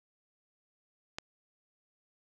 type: click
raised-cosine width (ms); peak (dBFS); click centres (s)
0.2; -19; 1.185
effects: none